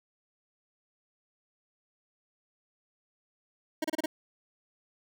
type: tone bursts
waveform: 25% pulse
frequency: 313.7 Hz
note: D#4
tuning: 14 cents sharp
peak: -24 dBFS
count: 5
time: 3.82-4.06 s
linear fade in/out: 5 ms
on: 24 ms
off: 30 ms
effects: none